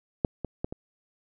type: clicks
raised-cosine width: 2 ms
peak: -9 / -18 / -15 / -22 dBFS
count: 4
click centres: 0.248 / 0.447 / 0.645 / 0.725 s
effects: none

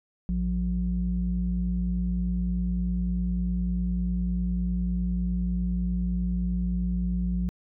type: tone pair together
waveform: sine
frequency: 56.7 / 180 Hz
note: A#1 / F#3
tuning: -47 / -47 cents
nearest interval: octave + minor sixth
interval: 2000 cents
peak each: -26 dBFS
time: 0.29-7.49 s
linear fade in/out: 0 ms
effects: tanh soft clip ceiling -17 dBFS

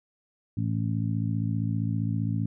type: harmonic tone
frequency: 55.2 Hz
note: A1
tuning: 6 cents sharp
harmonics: 2 / 3 / 4 / 5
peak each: -27 / -31 / -33 / -35 dBFS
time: 0.57-2.46 s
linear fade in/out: 5 ms
effects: none

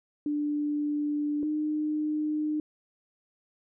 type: tone pair in turn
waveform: sine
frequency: 295 / 304 Hz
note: D4 / D#4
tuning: +8 / -40 cents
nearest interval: minor second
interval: 52 cents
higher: second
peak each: -26 dBFS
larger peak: neither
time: 0.26-1.43 / 1.43-2.6 s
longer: neither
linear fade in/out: 2 ms
effects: none

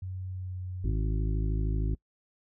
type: tone with pitch glide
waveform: sine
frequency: 93 to 91.67 Hz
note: F#2 to F#2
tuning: +9 to -16 cents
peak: -34 dBFS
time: 0.02-0.92 s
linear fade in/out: 5 ms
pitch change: -25 cents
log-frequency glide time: 0.29-0.57 s
type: harmonic tone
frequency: 53 Hz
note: G#1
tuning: 36 cents sharp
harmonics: 1 / 2 / 3 / 5 / 6 / 7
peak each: -27 / -33 / -37 / -41 / -43 / -44 dBFS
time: 0.84-1.95 s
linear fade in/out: 5 ms
effects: noise-tail reverb RT60 0.1 s tail -24 dB re dry

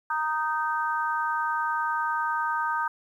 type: harmonic tone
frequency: 310 Hz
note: D#4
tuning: 6 cents flat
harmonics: 3 / 4 / 5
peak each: -28 / -29 / -30 dBFS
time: 0.1-2.88 s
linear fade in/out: 5 ms
effects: 10-bit

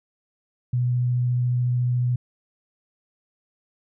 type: tone with vibrato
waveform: sine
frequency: 123.47 Hz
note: B2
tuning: in tune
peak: -19 dBFS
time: 0.73-2.16 s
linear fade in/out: 5 ms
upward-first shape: triangle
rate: 14 Hz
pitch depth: 10 cents each way
effects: none

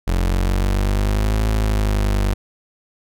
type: exponential two-way sweep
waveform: 35% pulse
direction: up then down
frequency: 43.65 to 53.9 to 48.89 Hz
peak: -14 dBFS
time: 0.07-2.34 s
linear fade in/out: 10 ms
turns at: 1.47 s
effects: none

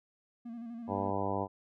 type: tone with vibrato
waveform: triangle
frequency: 233.1 Hz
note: A#3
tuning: in tune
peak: -38 dBFS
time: 0.45-1.11 s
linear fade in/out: 10 ms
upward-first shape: square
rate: 12 Hz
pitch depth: 40 cents each way
type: harmonic tone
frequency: 98.6 Hz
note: G2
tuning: 11 cents sharp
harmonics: 1 / 2 / 3 / 4 / 5 / 6 / 7 / 8 / 9 / 10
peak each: -40 / -40 / -40 / -40 / -40 / -40 / -40 / -40 / -40 / -40 dBFS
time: 0.87-1.48 s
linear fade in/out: 50 ms
effects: none

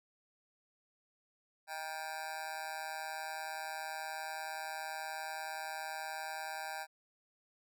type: tone with amplitude modulation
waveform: 25% pulse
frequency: 790 Hz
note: G5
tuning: 13 cents sharp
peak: -32 dBFS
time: 1.67-6.87 s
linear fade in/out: 50 ms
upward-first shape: sine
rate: 159 Hz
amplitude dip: 95%
effects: none

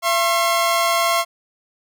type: tone pair together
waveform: sawtooth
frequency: 677.8 / 1076 Hz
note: E5 / C6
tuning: +48 / +48 cents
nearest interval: minor sixth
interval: 800 cents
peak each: -15 dBFS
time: 0.02-1.25 s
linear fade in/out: 50 ms
effects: none

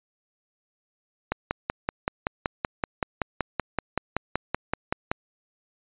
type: click train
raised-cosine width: 0.5 ms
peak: -9 dBFS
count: 21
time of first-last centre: 1.32-5.115 s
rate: 5.27 Hz
effects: resampled to 8000 Hz

